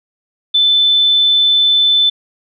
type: tone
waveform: sine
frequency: 3520 Hz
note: A7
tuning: in tune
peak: -8 dBFS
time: 0.54-2.1 s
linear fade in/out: 10 ms
effects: none